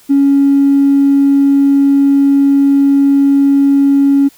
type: tone with tanh clipping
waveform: triangle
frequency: 278.5 Hz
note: C#4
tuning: 8 cents sharp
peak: -5 dBFS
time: 0.09-4.29 s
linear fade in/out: 20 ms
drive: 1 dB
effects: white hiss -45 dBFS RMS until 4.37 s